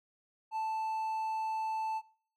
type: tone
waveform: triangle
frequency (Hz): 880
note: A5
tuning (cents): 0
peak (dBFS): -30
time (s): 0.51-2.02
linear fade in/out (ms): 50
effects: noise-tail reverb RT60 0.5 s tail -22 dB re dry